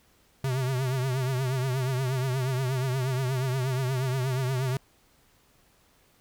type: tone with vibrato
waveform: square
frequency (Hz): 130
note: C3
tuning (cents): -11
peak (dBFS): -26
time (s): 0.44-4.77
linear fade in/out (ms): 2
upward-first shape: triangle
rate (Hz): 8.4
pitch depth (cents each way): 95
effects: pink hiss -63 dBFS RMS until 6.2 s